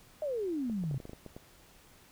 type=exponential sweep; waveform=sine; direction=down; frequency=630 to 127.2 Hz; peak=-31 dBFS; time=0.22-0.98 s; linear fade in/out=2 ms
type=clicks; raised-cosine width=2 ms; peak=-31 dBFS; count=10; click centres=0.698 / 0.838 / 0.912 / 0.944 / 1.002 / 1.054 / 1.095 / 1.133 / 1.263 / 1.365 s
effects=pink hiss -59 dBFS RMS until 2.11 s